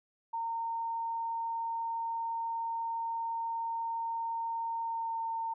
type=tone with pitch glide; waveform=sine; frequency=917 to 909.6 Hz; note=A#5 to A#5; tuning=-29 to -43 cents; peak=-32 dBFS; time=0.33-5.54 s; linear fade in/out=10 ms; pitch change=-14 cents; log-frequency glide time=4.82-5.21 s; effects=none